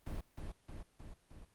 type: noise with echo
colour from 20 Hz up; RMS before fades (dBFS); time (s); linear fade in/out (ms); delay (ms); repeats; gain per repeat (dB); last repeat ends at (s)
brown; -41; 0.06-0.21; 5; 310; 4; -3; 1.45
effects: pink hiss -71 dBFS RMS until 1.54 s + Opus 32 kbps